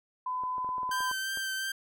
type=tone; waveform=sine; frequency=1009 Hz; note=B5; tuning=37 cents sharp; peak=-30 dBFS; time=0.26-1.12 s; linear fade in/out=5 ms
type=clicks; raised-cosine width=1 ms; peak=-32 dBFS; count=10; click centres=0.436 / 0.582 / 0.646 / 0.69 / 0.782 / 0.832 / 0.892 / 1.006 / 1.113 / 1.373 s
type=tone with vibrato; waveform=sawtooth; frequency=1563 Hz; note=G6; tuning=6 cents flat; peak=-28 dBFS; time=0.91-1.72 s; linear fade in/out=5 ms; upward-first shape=triangle; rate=2.8 Hz; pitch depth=22 cents each way
effects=none